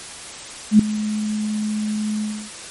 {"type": "tone with ADSR envelope", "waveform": "sine", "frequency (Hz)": 212.8, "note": "G#3", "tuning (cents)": 42, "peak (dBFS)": -4, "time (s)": [0.71, 2.51], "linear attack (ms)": 83, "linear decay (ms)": 3, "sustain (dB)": -16, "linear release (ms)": 310, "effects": ["white hiss -35 dBFS RMS until 2.7 s", "MP3 48 kbps"]}